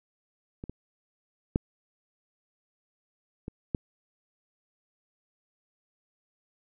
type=clicks; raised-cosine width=3 ms; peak=-25 / -24 / -10 / -23 / -14 dBFS; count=5; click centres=0.639 / 0.696 / 1.559 / 3.481 / 3.748 s; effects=none